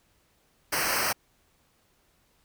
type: noise with comb filter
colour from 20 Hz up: pink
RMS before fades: -27 dBFS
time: 0.72-1.13 s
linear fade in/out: 10 ms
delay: 0.28 ms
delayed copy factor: -0.95
effects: pink hiss -67 dBFS RMS until 2.44 s